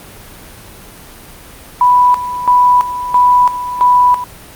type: tone with tremolo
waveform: sine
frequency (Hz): 987.8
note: B5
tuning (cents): 0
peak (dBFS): -5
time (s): 1.81-4.24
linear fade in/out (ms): 2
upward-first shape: square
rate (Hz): 1.5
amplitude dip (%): 75
effects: pink hiss -35 dBFS RMS until 4.55 s + Opus 32 kbps